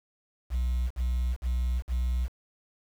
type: tone bursts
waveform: sine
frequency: 61.74 Hz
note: B1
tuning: in tune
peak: -22 dBFS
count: 4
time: 0.5-2.287 s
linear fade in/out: 50 ms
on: 410 ms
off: 49 ms
effects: tanh soft clip ceiling -24 dBFS + 8-bit